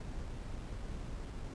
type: noise with sample-and-hold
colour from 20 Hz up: brown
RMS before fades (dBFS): -42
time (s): 0-1.54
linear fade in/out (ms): 5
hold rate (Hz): 6300
effects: resampled to 22050 Hz